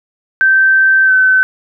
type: tone with pitch glide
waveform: sine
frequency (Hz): 1554 to 1523.8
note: G6 to G6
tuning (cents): -16 to -49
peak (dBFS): -6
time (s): 0.41-1.43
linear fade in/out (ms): 0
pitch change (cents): -33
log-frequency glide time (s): 1.05-1.12
effects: none